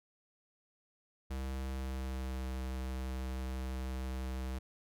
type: tone with pitch glide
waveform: square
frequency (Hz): 66 to 64.72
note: C2 to C2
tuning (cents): +16 to -18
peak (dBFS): -37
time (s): 1.3-4.59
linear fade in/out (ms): 10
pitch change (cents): -34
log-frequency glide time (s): 1.66-2.46
effects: none